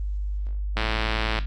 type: click train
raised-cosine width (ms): 0.3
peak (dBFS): -9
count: 69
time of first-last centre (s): 0.77-1.388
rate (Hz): 110
effects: added 50 Hz sine -25 dBFS peak until 1.46 s + Opus 24 kbps